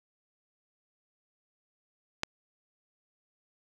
click, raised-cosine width 0.2 ms, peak -11 dBFS, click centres 2.234 s, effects none

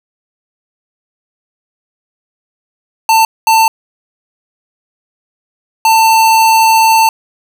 square tone bursts at uneven times, 893 Hz, A5, 25 cents sharp, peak -6 dBFS, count 3, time 3.09-3.25 / 3.47-3.68 / 5.85-7.09 s, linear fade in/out 2 ms, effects none

